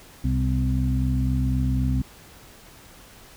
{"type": "harmonic tone with a mistuned harmonic", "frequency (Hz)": 64, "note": "C2", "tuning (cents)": -38, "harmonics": [1, 2, 3, 4], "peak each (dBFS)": [-23, -24, -33, -27], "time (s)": [0.24, 2.02], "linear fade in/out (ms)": 5, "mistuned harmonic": 3, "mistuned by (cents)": 33, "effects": ["pink hiss -48 dBFS RMS until 3.36 s"]}